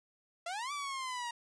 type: exponential two-way sweep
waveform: sawtooth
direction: up then down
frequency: 661 to 1174.7 to 938 Hz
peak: -33 dBFS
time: 0.46-1.31 s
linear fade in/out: 5 ms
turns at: 0.72 s
effects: resampled to 22050 Hz